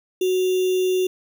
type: tone with sample-and-hold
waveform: sine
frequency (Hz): 370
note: F#4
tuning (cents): 0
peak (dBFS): -17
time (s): 0.21-1.07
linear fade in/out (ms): 5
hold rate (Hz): 3150
effects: none